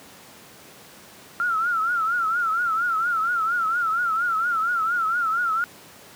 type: tone with vibrato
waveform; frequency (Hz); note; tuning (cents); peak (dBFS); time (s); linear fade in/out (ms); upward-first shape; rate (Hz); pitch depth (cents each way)
sine; 1364; F6; -41; -20; 1.4-5.64; 0; triangle; 4.3; 130
effects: pink hiss -46 dBFS RMS until 6.15 s + high-pass 150 Hz 12 dB/octave